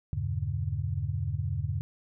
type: chord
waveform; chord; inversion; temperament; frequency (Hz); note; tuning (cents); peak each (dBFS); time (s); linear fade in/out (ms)
sine; E diminished seventh; none; just; 82.41 / 98.89 / 118.67 / 142.4; E2 / G2 / Bb2 / Db3; 0 / +16 / +31 / +47; -34 / -32 / -36 / -34; 0.13-1.81; 0
effects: none